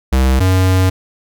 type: tone pair in turn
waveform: square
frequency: 65.41 / 93.23 Hz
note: C2 / F#2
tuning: 0 / +14 cents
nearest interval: tritone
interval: 614 cents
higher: second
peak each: -10 / -10 dBFS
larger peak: neither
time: 0.12-0.4 / 0.4-0.9 s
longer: second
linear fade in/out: 10 ms
effects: none